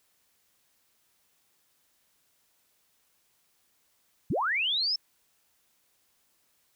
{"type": "linear sweep", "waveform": "sine", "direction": "up", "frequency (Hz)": [82.41, 5360], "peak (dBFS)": -25, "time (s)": [4.3, 4.96], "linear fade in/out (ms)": 5, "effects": ["white hiss -70 dBFS RMS until 6.75 s"]}